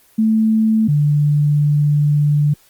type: tone pair in turn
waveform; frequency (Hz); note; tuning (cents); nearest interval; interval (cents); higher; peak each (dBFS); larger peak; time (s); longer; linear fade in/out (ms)
sine; 220 / 147.17; A3 / D3; 0 / +4; perfect fifth; 696; first; -11; neither; 0.18-0.88 / 0.88-2.54; second; 10
effects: white hiss -52 dBFS RMS until 2.69 s + Opus 24 kbps